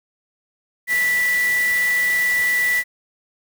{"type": "tone in noise", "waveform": "sine", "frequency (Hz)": 1966, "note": "B6", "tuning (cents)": -8, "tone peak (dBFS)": -16, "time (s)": [0.87, 2.84], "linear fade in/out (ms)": 50, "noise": "white", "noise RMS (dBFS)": -30, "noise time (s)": [0.87, 2.84], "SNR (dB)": 11, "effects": []}